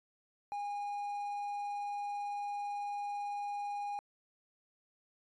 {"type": "tone with quantisation", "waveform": "triangle", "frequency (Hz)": 817, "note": "G#5", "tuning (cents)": -29, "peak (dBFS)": -34, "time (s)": [0.52, 3.99], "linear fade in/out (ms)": 0, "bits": 10, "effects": ["resampled to 22050 Hz"]}